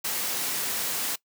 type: noise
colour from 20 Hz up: white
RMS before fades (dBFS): -29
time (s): 0.04-1.16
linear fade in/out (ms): 10
effects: noise-tail reverb RT60 0.1 s tail -21 dB re dry + high-pass 150 Hz 12 dB/octave